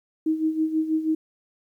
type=tone with tremolo; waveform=sine; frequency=315.8 Hz; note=D#4; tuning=26 cents sharp; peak=-18 dBFS; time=0.26-1.15 s; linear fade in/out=5 ms; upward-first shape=sine; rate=6.2 Hz; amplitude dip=70%; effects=10-bit